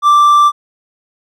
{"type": "tone", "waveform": "triangle", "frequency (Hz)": 1174.7, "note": "D6", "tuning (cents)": 0, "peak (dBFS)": -3, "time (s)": [0.02, 0.52], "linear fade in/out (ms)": 50, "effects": []}